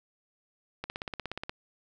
click train, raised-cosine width 0.3 ms, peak -19 dBFS, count 12, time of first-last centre 0.84-1.495 s, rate 16.8 Hz, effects none

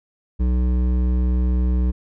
triangle tone with hard clipping, 61.9 Hz, B1, 5 cents sharp, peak -18 dBFS, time 0.39-1.92 s, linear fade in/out 20 ms, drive 15 dB, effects none

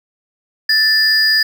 triangle tone pair together, 1760 / 4902 Hz, A6 / D#8, 0 / -27 cents, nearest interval octave + tritone, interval 1773 cents, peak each -11 dBFS, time 0.69-1.43 s, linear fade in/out 5 ms, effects tanh soft clip ceiling -2 dBFS + 7-bit

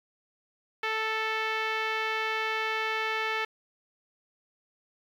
5% pulse tone with low-pass filter, 440 Hz, A4, in tune, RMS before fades -30 dBFS, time 0.83-3.45 s, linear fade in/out 5 ms, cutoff 2200 Hz, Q 1.3, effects 9-bit

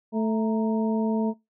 harmonic tone with a mistuned harmonic, 220 Hz, A3, in tune, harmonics 1 / 2 / 3 / 4, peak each -23 / -29 / -33 / -35 dBFS, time 0.12-1.34 s, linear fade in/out 50 ms, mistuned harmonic 4, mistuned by +92 cents, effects noise-tail reverb RT60 0.2 s tail -23 dB re dry

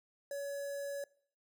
square tone with notch filter, 564 Hz, C#5, 30 cents sharp, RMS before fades -40 dBFS, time 0.31-1.04 s, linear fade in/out 2 ms, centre 2900 Hz, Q 0.75, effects noise-tail reverb RT60 0.6 s tail -23 dB re dry

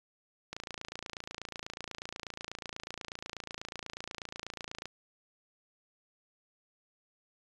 click train, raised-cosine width 0.2 ms, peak -22 dBFS, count 123, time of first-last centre 0.53-4.856 s, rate 28.2 Hz, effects resampled to 24000 Hz

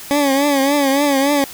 20% pulse tone with vibrato, 280 Hz, C#4, 18 cents sharp, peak -8 dBFS, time 0.11-1.44 s, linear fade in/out 0 ms, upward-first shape triangle, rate 3.5 Hz, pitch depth 91 cents each way, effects white hiss -34 dBFS RMS until 1.53 s

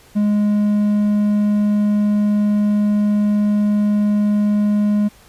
triangle tone with hard clipping, 207.7 Hz, G#3, in tune, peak -14 dBFS, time 0.15-5.09 s, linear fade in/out 20 ms, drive 6 dB, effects pink hiss -48 dBFS RMS until 5.28 s + resampled to 32000 Hz

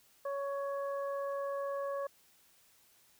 harmonic tone, 558 Hz, C#5, 11 cents sharp, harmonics 1 / 2 / 3, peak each -35 / -41 / -51 dBFS, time 0.25-2.07 s, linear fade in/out 5 ms, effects white hiss -66 dBFS RMS until 3.19 s

